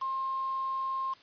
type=tone with quantisation; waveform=sine; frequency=1063 Hz; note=C6; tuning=27 cents sharp; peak=-30 dBFS; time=0.01-1.14 s; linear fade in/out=10 ms; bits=7; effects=white hiss -57 dBFS RMS until 1.22 s + resampled to 11025 Hz